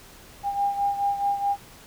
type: beating tone pair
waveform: sine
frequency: 803 / 807.7 Hz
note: G5 / G#5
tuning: +41 / -48 cents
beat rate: 4.7 Hz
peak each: -23 / -29 dBFS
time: 0.43-1.57 s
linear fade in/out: 50 ms
effects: pink hiss -48 dBFS RMS until 1.86 s